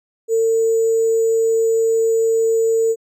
sine tone with sample-and-hold, 451.1 Hz, A4, 43 cents sharp, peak -13 dBFS, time 0.28-2.96 s, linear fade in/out 50 ms, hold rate 7350 Hz, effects low-pass 12000 Hz 12 dB/octave

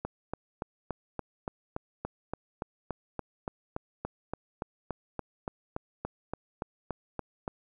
click train, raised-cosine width 1 ms, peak -19 dBFS, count 27, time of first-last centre 0.05-7.479 s, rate 3.5 Hz, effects none

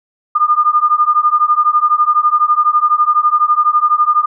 sine beating tone pair, 1207 / 1219 Hz, D6 / D#6, +47 / -36 cents, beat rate 12 Hz, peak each -12 dBFS, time 0.35-4.26 s, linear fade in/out 10 ms, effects none

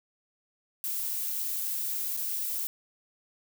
violet noise with dropouts, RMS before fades -32 dBFS, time 0.84-2.67 s, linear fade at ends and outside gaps 0 ms, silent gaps 2.166-2.173 s, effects none

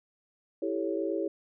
sine chord, A dominant seventh, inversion second, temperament equal, 329.6 / 392 / 440 / 554.4 Hz, E4 / G4 / A4 / C#5, 0 / 0 / 0 / 0 cents, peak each -32 / -33 / -36 / -35 dBFS, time 0.62-1.28 s, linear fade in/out 5 ms, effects none

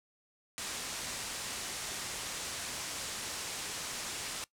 white low-pass noise, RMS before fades -40 dBFS, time 0.58-4.44 s, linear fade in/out 0 ms, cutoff 9100 Hz, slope 24 dB/octave, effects noise-tail reverb RT60 0.1 s tail -20 dB re dry

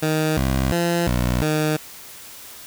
15% pulse tone with pitch steps, 155.9 / 65.9 / 171.5 / 61.2 / 153.9 Hz, D#3 / C2 / F3 / B1 / D#3, +4 / +13 / -31 / -15 / -19 cents, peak -12 dBFS, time 0.02-1.77 s, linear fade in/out 10 ms, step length 350 ms, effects white hiss -40 dBFS RMS until 2.66 s

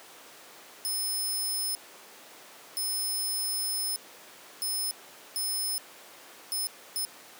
5% pulse tone bursts at uneven times, 5200 Hz, E8, 24 cents flat, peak -23 dBFS, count 6, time 0.85-1.75 / 2.77-3.96 / 4.62-4.91 / 5.36-5.78 / 6.52-6.67 / 6.96-7.05 s, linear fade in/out 0 ms, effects pink hiss -49 dBFS RMS until 7.39 s + high-pass 400 Hz 12 dB/octave

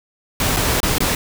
pink noise with dropouts, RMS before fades -18 dBFS, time 0.4-1.15 s, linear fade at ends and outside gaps 2 ms, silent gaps 0.564-0.568 / 0.803-0.83 / 0.983-1.004 s, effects none

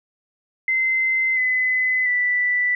sine tone with pitch steps, 2066 / 2020 / 1975 Hz, C7 / B6 / B6, -22 / +39 / 0 cents, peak -17 dBFS, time 0.68-2.75 s, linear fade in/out 2 ms, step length 690 ms, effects none

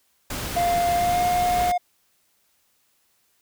pink noise, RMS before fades -30 dBFS, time 0.3-1.72 s, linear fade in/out 5 ms
triangle tone with pitch glide, 697 to 712.9 Hz, F5 to F5, -4 to +35 cents, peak -17 dBFS, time 0.56-1.78 s, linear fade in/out 10 ms, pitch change +39 cents, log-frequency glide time 0.91-1.25 s
effects white hiss -66 dBFS RMS until 3.41 s

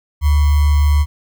sine tone with sample-and-hold, 73.4 Hz, D2, in tune, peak -9 dBFS, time 0.21-1.06 s, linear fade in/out 50 ms, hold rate 1050 Hz, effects none

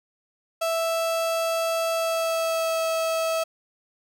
35% pulse tone with pitch glide, 659.3 to 650.6 Hz, E5 to E5, 0 to -23 cents, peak -21 dBFS, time 0.61-3.44 s, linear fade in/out 10 ms, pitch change -23 cents, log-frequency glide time 1.93-2.86 s, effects none

